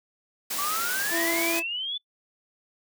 white noise, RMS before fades -30 dBFS, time 0.5-1.6 s, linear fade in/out 10 ms
sine exponential sweep, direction up, 1128 to 3520 Hz, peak -28 dBFS, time 0.58-1.98 s, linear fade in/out 10 ms
25% pulse tone, 334.8 Hz, E4, 27 cents sharp, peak -23 dBFS, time 1.1-1.63 s, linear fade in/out 50 ms
effects noise-tail reverb RT60 0.1 s tail -22 dB re dry + high-pass 200 Hz 12 dB/octave

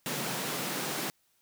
pink high-pass noise, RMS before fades -34 dBFS, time 0.06-1.1 s, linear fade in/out 0 ms, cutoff 130 Hz, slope 96 dB/octave, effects white hiss -71 dBFS RMS until 1.41 s

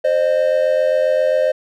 triangle tone pair together, 523.5 / 611 Hz, C5 / D#5, +1 / -32 cents, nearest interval minor third, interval 267 cents, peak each -14 dBFS, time 0.04-1.52 s, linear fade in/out 10 ms, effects none

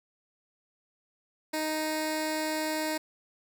10% pulse tone with notch filter, 311.1 Hz, D#4, in tune, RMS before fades -31 dBFS, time 1.53-2.98 s, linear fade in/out 10 ms, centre 1300 Hz, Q 1.9, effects none

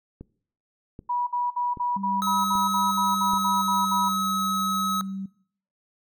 click train, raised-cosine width 3 ms, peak -26 dBFS, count 5, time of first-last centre 0.21-3.335 s, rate 1.28 Hz
sine tone bursts, 973 Hz, B5, 26 cents flat, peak -23 dBFS, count 13, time 1.09-4.09 s, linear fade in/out 10 ms, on 180 ms, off 55 ms
sine tone with pitch glide, 196 to 193.08 Hz, G3 to G3, 0 to -26 cents, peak -30 dBFS, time 1.96-5.26 s, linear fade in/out 5 ms, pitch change -26 cents, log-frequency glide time 2.88-4.07 s
square tone, 1281 Hz, E6, 50 cents flat, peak -25 dBFS, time 2.22-5.01 s, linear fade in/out 0 ms
effects noise-tail reverb RT60 0.6 s tail -21 dB re dry

